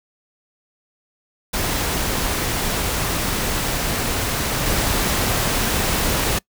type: noise with level steps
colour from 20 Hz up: pink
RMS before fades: -22 / -20 dBFS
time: 1.53-6.39 s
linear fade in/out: 10 ms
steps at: 4.66 s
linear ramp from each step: 2 ms
effects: noise-tail reverb RT60 0.1 s tail -24 dB re dry